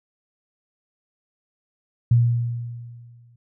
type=tone with exponential decay; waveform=sine; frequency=118.7 Hz; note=A#2; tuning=32 cents sharp; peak=-11 dBFS; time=2.11-3.36 s; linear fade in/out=5 ms; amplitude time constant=270 ms; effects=none